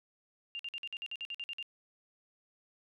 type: tone bursts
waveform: sine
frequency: 2795 Hz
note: F7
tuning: 1 cent sharp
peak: -37 dBFS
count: 12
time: 0.55-1.627 s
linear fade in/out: 0 ms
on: 43 ms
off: 51 ms
effects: none